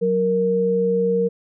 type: tone pair together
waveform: sine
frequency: 185.01 / 466.2 Hz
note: F#3 / A#4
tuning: 0 / 0 cents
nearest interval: octave + major third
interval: 1600 cents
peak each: -23 / -17 dBFS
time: 0.01-1.29 s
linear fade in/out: 20 ms
effects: none